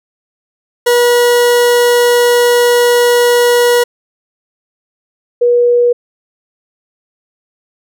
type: tone pair in turn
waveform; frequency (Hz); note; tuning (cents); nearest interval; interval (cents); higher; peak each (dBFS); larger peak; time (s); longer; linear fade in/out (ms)
40% pulse / sine; 482.7 / 482.7; B4 / B4; -40 / -40; unison; 0; neither; -6; neither; 0.86-3.84 / 5.41-5.93; first; 10
effects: none